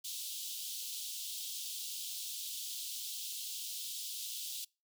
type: high-pass noise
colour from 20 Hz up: pink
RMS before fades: -42 dBFS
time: 0.04-4.65 s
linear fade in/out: 10 ms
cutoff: 3100 Hz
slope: 48 dB/octave
effects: noise-tail reverb RT60 0.3 s tail -26 dB re dry